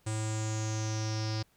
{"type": "tone with low-pass filter sweep", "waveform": "square", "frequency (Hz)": 109.1, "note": "A2", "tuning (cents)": -14, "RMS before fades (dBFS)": -33, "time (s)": [0.06, 1.43], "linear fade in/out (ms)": 10, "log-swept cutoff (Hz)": [8200, 5000], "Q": 7.4, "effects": ["pink hiss -68 dBFS RMS until 1.56 s"]}